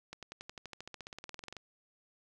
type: accelerating click train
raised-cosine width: 0.2 ms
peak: -27 dBFS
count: 23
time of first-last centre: 0.13-1.567 s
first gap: 97 ms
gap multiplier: 0.96
effects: none